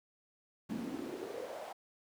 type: noise with high-pass filter sweep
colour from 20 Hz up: brown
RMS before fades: -42 dBFS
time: 0.69-1.73 s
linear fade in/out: 10 ms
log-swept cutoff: 210 to 710 Hz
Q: 5.2
effects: none